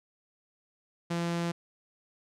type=tone; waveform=sawtooth; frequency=170.5 Hz; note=F3; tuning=41 cents flat; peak=-25 dBFS; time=1.1-1.52 s; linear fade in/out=10 ms; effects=low-pass 8000 Hz 12 dB/octave